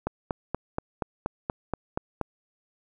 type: click train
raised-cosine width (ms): 1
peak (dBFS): -13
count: 10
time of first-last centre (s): 0.07-2.213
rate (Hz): 4.2
effects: none